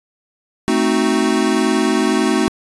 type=chord; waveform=square; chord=A diminished seventh; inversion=none; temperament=equal; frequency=220 / 261.6 / 311.1 / 370 Hz; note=A3 / C4 / Eb4 / Gb4; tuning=0 / 0 / 0 / 0 cents; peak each=-20 dBFS; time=0.68-2.48 s; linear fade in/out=0 ms; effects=resampled to 24000 Hz